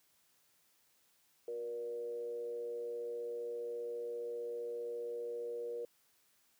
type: tone with frequency modulation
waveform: sine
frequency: 474.6 Hz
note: A#4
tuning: 31 cents sharp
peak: -38 dBFS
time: 1.48-5.85 s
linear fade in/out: 2 ms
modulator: 115 Hz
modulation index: 0.45
effects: white hiss -72 dBFS RMS until 6.59 s + high-pass 80 Hz 12 dB/octave